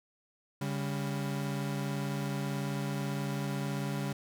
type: tone pair together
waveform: 35% pulse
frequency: 140.96 / 199.2 Hz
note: C#3 / G3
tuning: +29 / +28 cents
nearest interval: tritone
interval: 599 cents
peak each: -32 / -35 dBFS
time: 0.61-4.13 s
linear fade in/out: 5 ms
effects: none